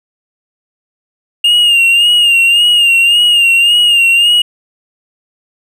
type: tone with vibrato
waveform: triangle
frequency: 2818 Hz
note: F7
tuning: 15 cents sharp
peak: -4 dBFS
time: 1.44-4.42 s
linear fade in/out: 5 ms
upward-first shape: sine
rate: 1.8 Hz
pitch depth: 54 cents each way
effects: none